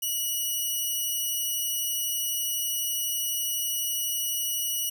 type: tone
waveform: 5% pulse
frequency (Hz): 2922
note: F#7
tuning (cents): -22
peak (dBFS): -18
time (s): 0.02-4.9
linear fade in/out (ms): 10
effects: none

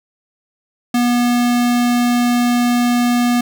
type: tone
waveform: square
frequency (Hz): 242.2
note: B3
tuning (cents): -34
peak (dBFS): -13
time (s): 0.94-3.41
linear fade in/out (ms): 5
effects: none

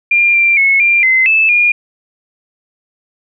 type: tone with pitch steps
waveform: sine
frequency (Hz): 2397 / 2368 / 2189 / 2384 / 2058 / 2623 / 2424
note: D7 / D7 / C#7 / D7 / C7 / E7 / D#7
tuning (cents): +35 / +14 / -22 / +25 / -29 / -9 / -46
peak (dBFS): -7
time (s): 0.11-1.72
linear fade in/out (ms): 5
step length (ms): 230
effects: none

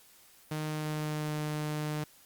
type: tone with pitch glide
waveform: sawtooth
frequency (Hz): 154 to 151.44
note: D#3 to D#3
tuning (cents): -17 to -47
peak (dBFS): -28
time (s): 0.51-2.04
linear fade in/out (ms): 5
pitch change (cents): -30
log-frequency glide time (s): 0.63-1.37
effects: white hiss -59 dBFS RMS until 2.25 s + Opus 48 kbps

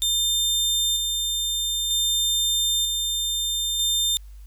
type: tone with tremolo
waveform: sawtooth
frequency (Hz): 3600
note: A7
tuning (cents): +39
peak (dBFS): -17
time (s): 0.02-4.17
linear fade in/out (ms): 0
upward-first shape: square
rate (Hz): 0.53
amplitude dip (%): 30
effects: added 50 Hz sine -39 dBFS peak until 4.46 s + white hiss -61 dBFS RMS until 4.46 s

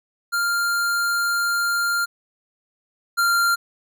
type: tone pair in turn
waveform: square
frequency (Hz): 1396.9 / 1388.9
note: F6 / F6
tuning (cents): 0 / -10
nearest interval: unison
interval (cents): 10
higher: first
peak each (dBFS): -20 / -17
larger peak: second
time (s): 0.32-2.06 / 3.17-3.56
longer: first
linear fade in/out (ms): 20
effects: none

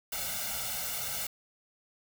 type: noise with comb filter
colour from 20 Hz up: white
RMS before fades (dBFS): -35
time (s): 0.12-1.27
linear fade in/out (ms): 5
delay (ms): 1.4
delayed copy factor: +1
effects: none

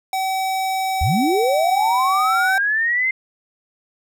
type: tone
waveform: square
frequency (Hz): 762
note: G5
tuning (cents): -49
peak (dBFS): -20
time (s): 0.13-2.58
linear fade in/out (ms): 2
type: linear sweep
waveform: sine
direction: up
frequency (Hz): 58.9 to 2100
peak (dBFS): -16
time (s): 1.01-3.11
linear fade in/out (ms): 5
effects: none

